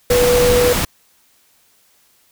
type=tone in noise; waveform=sine; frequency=490.3 Hz; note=B4; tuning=13 cents flat; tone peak=-11 dBFS; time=0.1-0.73 s; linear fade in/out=5 ms; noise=pink; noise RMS=-18 dBFS; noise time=0.1-0.85 s; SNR=+4 dB; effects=white hiss -56 dBFS RMS until 2.31 s